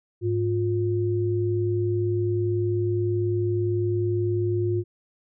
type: tone pair together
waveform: sine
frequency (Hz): 105.13 / 353.6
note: G#2 / F4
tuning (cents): +22 / +22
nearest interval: octave + major sixth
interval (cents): 2100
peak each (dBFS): -24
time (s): 0.21-4.84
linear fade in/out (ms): 50
effects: none